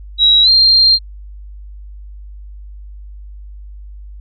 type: tone with pitch glide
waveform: sine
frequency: 3863 to 4188 Hz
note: B7 to C8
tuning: -39 to +1 cents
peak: -6 dBFS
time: 0.18-0.99 s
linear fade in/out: 50 ms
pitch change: +140 cents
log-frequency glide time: 0.43-0.49 s
effects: added 50 Hz sine -30 dBFS peak until 4.2 s